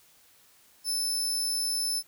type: tone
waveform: 25% pulse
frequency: 5270 Hz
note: E8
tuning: 1 cent flat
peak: -22 dBFS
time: 0.84-2.03 s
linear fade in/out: 50 ms
effects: white hiss -60 dBFS RMS until 2.07 s